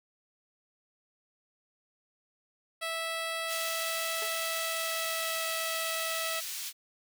10% pulse tone with pitch glide, 656 to 651.8 Hz, E5 to E5, -9 to -20 cents, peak -24 dBFS, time 2.81-6.41 s, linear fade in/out 20 ms, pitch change -11 cents, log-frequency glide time 4.38-5.47 s
pink high-pass noise, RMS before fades -38 dBFS, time 3.47-6.73 s, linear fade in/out 50 ms, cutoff 3300 Hz, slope 12 dB/octave
sawtooth tone with exponential decay, 429.7 Hz, A4, 41 cents flat, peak -34 dBFS, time 4.22-4.34 s, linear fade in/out 2 ms, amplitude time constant 24 ms
effects none

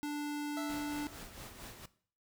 square tone, 293.7 Hz, D4, in tune, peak -36 dBFS, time 0.03-1.07 s, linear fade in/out 0 ms
25% pulse tone with exponential decay, 661 Hz, E5, 5 cents sharp, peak -36 dBFS, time 0.57-1.82 s, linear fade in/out 1 ms, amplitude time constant 270 ms
pink noise with tremolo, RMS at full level -47 dBFS, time 0.69-1.86 s, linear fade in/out 5 ms, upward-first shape sine, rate 4.4 Hz, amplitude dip 55%
effects noise-tail reverb RT60 0.5 s tail -18 dB re dry

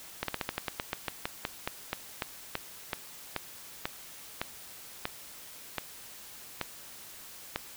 slowing click train, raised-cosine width 0.3 ms, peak -14 dBFS, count 24, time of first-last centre 0.23-7.56 s, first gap 53 ms, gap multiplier 1.14, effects white hiss -48 dBFS RMS until 7.76 s

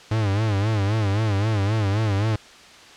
45% pulse tone with vibrato, 104.3 Hz, G#2, 8 cents sharp, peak -19 dBFS, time 0.11-2.36 s, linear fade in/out 5 ms, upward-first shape sine, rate 3.8 Hz, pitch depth 120 cents each way, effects white hiss -45 dBFS RMS until 2.96 s + low-pass 5000 Hz 12 dB/octave

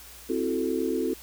sine chord, F# half-diminished seventh, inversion second, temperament equal, 261.6 / 329.6 / 370 / 440 Hz, C4 / E4 / F#4 / A4, 0 / 0 / 0 / 0 cents, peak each -30 dBFS, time 0.29-1.14 s, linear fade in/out 10 ms, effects added 60 Hz sine -52 dBFS peak until 1.22 s + white hiss -47 dBFS RMS until 1.22 s

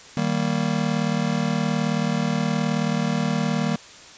square chord, Eb major, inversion none, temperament just, 155.56 / 194.45 / 233.3 Hz, Eb3 / G3 / Bb3, 0 / -14 / +2 cents, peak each -26 dBFS, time 0.17-3.76 s, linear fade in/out 2 ms, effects white hiss -44 dBFS RMS until 4.17 s + resampled to 16000 Hz

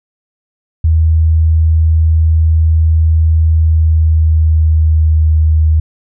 sine tone with pitch glide, 80 to 78.35 Hz, D#2 to D#2, +49 to +13 cents, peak -6 dBFS, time 0.84-5.8 s, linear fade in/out 5 ms, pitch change -36 cents, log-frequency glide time 3.51-5.34 s, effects none

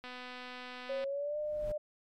click train, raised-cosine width 0.3 ms, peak -30 dBFS, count 251, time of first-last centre 0.04-1.04 s, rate 250 Hz
sine tone with pitch glide, 542 to 601.4 Hz, C#5 to D5, -39 to +41 cents, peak -33 dBFS, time 0.89-1.78 s, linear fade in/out 10 ms, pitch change +180 cents, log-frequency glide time 1.02-1.38 s
brown noise with exponential growth, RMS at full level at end -40 dBFS, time 1.26-1.72 s, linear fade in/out 5 ms, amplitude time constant 100 ms
effects MP3 96 kbps

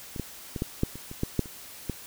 clicks, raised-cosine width 3 ms, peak -24 / -17 / -19 / -14 / -10 / -27 / -26 / -13 / -10 / -30 / -16 dBFS, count 11, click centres 0.162 / 0.197 / 0.562 / 0.621 / 0.834 / 0.956 / 1.114 / 1.234 / 1.393 / 1.458 / 1.897 s, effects white hiss -45 dBFS RMS until 2.06 s

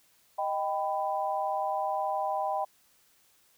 sine chord, Eb augmented, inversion none, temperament equal with one note detuned, 622.3 / 784 / 996.9 Hz, Eb5 / G5 / B5, 0 / 0 / +16 cents, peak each -33 / -30 / -34 dBFS, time 0.38-2.65 s, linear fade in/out 10 ms, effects white hiss -65 dBFS RMS until 3.57 s

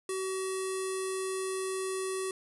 square tone with low-pass filter, 378.9 Hz, F#4, 41 cents sharp, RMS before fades -34 dBFS, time 0.09-2.31 s, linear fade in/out 2 ms, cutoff 9500 Hz, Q 5.3, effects none

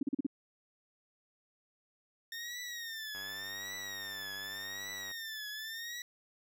sine tone bursts, 277.2 Hz, C#4, in tune, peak -28 dBFS, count 5, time 0.01-0.266 s, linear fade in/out 5 ms, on 20 ms, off 39 ms
20% pulse tone with vibrato, 1823 Hz, A#6, 39 cents flat, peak -35 dBFS, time 2.32-6.02 s, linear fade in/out 2 ms, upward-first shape triangle, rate 0.87 Hz, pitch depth 140 cents each way
click train, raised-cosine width 0.5 ms, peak -36 dBFS, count 193, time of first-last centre 3.15-5.113 s, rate 97.8 Hz
effects none

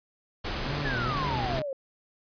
pink noise, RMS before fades -32 dBFS, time 0.44-1.6 s, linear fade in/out 10 ms
sawtooth tone with vibrato, 132.6 Hz, C3, 23 cents sharp, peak -28 dBFS, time 0.66-1.62 s, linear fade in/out 2 ms, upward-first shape sine, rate 2.2 Hz, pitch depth 180 cents each way
sine exponential sweep, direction down, 1760 to 523.3 Hz, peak -30 dBFS, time 0.85-1.73 s, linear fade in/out 2 ms
effects resampled to 11025 Hz

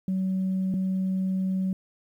sine tone pair in turn, 188.5 / 188.5 Hz, F#3 / F#3, +32 / +32 cents, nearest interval unison, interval 0 cents, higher neither, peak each -22 dBFS, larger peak neither, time 0.08-0.74 / 0.74-1.73 s, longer second, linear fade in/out 2 ms, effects tanh soft clip ceiling -21 dBFS + 10-bit

